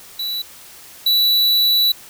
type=tone pair in turn; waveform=square; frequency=3945 / 3945 Hz; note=B7 / B7; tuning=-3 / -3 cents; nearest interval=unison; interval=0 cents; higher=neither; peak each=-22 / -13 dBFS; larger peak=second; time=0.19-0.42 / 1.06-1.92 s; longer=second; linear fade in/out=5 ms; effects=white hiss -41 dBFS RMS until 2.09 s